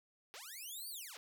5% pulse linear two-way sweep, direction up then down, 368.1 to 4701 to 368.1 Hz, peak -37 dBFS, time 0.34-1.17 s, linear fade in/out 0 ms, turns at 0.89 s, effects none

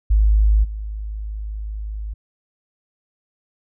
sine tone with level steps, 52.6 Hz, G#1, 23 cents sharp, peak -11 / -25 dBFS, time 0.1-2.14 s, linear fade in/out 10 ms, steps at 0.63 s, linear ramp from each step 20 ms, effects none

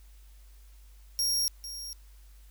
sawtooth tone with echo, 5588 Hz, F8, in tune, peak -23 dBFS, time 1.19-1.48 s, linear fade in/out 0 ms, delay 450 ms, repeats 1, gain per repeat -12 dB, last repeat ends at 1.93 s, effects added 50 Hz sine -50 dBFS peak until 2.5 s + white hiss -64 dBFS RMS until 2.5 s

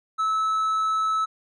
triangle tone, 1302 Hz, E6, 22 cents flat, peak -19 dBFS, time 0.18-1.26 s, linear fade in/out 20 ms, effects resampled to 22050 Hz

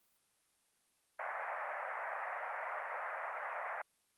pink band-pass noise, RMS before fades -41 dBFS, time 1.19-3.82 s, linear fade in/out 5 ms, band 590 to 2100 Hz, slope 48 dB/octave, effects white hiss -75 dBFS RMS until 4.17 s + Opus 32 kbps

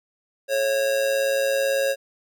square tone with amplitude modulation, 546 Hz, C#5, 26 cents flat, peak -18 dBFS, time 0.48-1.96 s, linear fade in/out 50 ms, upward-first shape sine, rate 118 Hz, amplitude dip 55%, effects none

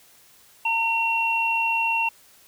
sine tone pair together, 912.9 / 2733 Hz, A#5 / F7, -36 / -38 cents, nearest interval octave + perfect fifth, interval 1898 cents, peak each -24 / -22 dBFS, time 0.65-2.09 s, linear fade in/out 5 ms, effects white hiss -54 dBFS RMS until 2.47 s

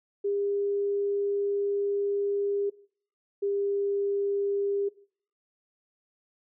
sine tone pair in turn, 403 / 401 Hz, G4 / G4, +48 / +39 cents, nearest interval unison, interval 9 cents, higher first, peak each -25 dBFS, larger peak neither, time 0.24-2.7 / 3.42-4.89 s, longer first, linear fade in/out 10 ms, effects noise-tail reverb RT60 0.5 s tail -19 dB re dry

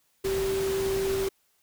sine tone in noise, 387.3 Hz, G4, 21 cents flat, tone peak -25 dBFS, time 0.24-1.29 s, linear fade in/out 10 ms, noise pink, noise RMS -35 dBFS, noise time 0.24-1.29 s, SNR +7 dB, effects white hiss -69 dBFS RMS until 1.62 s

